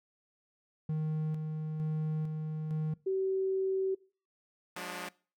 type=tone with tremolo; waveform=triangle; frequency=155.56 Hz; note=D#3; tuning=in tune; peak=-28 dBFS; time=0.89-2.94 s; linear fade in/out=5 ms; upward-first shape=square; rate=1.1 Hz; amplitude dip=35%
type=tone; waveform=sine; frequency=382.2 Hz; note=G4; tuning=44 cents flat; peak=-28 dBFS; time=3.06-3.95 s; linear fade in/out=10 ms
type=chord; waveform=5% pulse; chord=D diminished; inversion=first; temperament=equal with one note detuned; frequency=179.11 / 207.7 / 293.7 Hz; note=F3 / Ab3 / D4; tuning=+44 / 0 / 0 cents; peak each=-30 / -34 / -32 dBFS; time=4.76-5.09 s; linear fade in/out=5 ms
effects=noise-tail reverb RT60 0.4 s tail -23 dB re dry